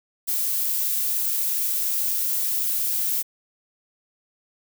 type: noise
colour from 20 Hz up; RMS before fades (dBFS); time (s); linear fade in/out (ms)
violet; -24; 0.27-3.23; 20
effects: none